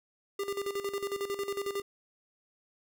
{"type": "tone with tremolo", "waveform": "square", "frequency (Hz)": 399.9, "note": "G4", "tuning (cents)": 35, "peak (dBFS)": -31, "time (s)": [0.39, 1.82], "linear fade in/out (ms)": 5, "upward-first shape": "square", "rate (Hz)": 11, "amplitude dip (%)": 70, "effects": []}